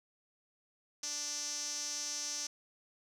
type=tone with band-pass filter; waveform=sawtooth; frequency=293.7 Hz; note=D4; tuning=in tune; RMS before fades=-39 dBFS; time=1.03-2.47 s; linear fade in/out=5 ms; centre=5900 Hz; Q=6.6; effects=none